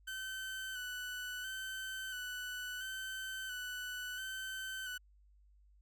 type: tone with vibrato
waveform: 30% pulse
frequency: 1512 Hz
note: F#6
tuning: 37 cents sharp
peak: -38 dBFS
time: 0.07-4.98 s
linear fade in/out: 10 ms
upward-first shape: square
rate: 0.73 Hz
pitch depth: 28 cents each way
effects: added 50 Hz sine -62 dBFS peak until 5.81 s